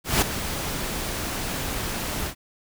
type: noise with ADSR envelope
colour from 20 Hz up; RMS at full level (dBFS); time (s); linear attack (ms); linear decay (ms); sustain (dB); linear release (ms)
pink; -18; 0.04-2.35; 180; 7; -11; 90
effects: none